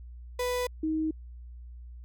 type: tone pair in turn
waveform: 35% pulse / sine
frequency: 495 / 314.5 Hz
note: B4 / D#4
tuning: +4 / +19 cents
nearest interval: minor sixth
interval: 785 cents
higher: first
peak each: -26 dBFS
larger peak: neither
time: 0.39-0.67 / 0.83-1.11 s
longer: neither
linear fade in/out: 5 ms
effects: added 60 Hz sine -42 dBFS peak until 2.04 s